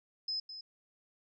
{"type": "tone with echo", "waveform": "sine", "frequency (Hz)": 5100, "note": "D#8", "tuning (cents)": 42, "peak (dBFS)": -33, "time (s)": [0.28, 0.4], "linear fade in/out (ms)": 5, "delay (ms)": 210, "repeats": 1, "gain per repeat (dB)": -10, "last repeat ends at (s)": 0.61, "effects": []}